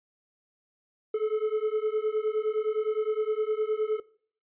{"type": "beating tone pair", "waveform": "triangle", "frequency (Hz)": [426.9, 436.6], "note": ["G#4", "A4"], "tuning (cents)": [48, -13], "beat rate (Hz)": 9.7, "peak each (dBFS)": -26, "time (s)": [1.14, 4], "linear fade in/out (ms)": 5, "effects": ["noise-tail reverb RT60 0.5 s tail -20 dB re dry", "resampled to 8000 Hz"]}